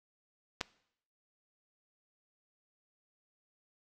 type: clicks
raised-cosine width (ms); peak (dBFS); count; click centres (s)
0.2; -28 / -14; 2; 0.608 / 0.612
effects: noise-tail reverb RT60 0.7 s tail -21 dB re dry